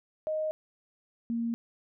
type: tone pair in turn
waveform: sine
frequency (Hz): 622.3 / 232.3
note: D#5 / A#3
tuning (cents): 0 / -6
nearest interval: octave + perfect fourth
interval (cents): 1706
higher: first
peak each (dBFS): -28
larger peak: neither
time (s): 0.27-0.51 / 1.3-1.54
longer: neither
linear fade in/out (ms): 0
effects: none